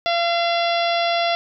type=harmonic tone; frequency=684 Hz; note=F5; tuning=36 cents flat; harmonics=1 / 2 / 3 / 4 / 5 / 6 / 7 / 8; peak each=-19 / -28 / -28 / -29 / -27 / -33 / -32 / -38 dBFS; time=0.06-1.35 s; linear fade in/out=0 ms; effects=none